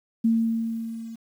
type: tone with level ramp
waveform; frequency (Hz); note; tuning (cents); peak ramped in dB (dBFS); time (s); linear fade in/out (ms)
sine; 227.1; A#3; -45; -16 to -35; 0.24-1.16; 10
effects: 9-bit